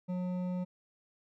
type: tone with hard clipping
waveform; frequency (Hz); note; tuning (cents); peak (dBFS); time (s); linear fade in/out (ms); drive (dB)
sine; 180.9; F#3; -39; -34; 0.08-0.65; 20; 9
effects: none